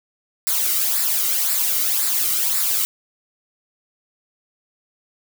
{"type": "noise with flanger", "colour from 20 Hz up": "blue", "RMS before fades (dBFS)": -20, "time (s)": [0.47, 2.85], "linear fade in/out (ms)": 0, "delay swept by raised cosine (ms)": [0.32, 1.19], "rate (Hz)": 1.9, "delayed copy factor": -0.6, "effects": []}